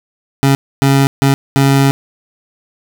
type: tone bursts at uneven times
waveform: 25% pulse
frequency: 137.4 Hz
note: C#3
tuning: 15 cents flat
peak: -4 dBFS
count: 4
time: 0.43-0.55 / 0.82-1.07 / 1.22-1.34 / 1.56-1.91 s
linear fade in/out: 0 ms
effects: none